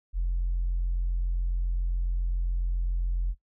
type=tone; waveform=sine; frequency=43.65 Hz; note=F1; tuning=in tune; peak=-23 dBFS; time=0.13-3.35 s; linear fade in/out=50 ms; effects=noise-tail reverb RT60 0.1 s tail -18 dB re dry + tanh soft clip ceiling -21 dBFS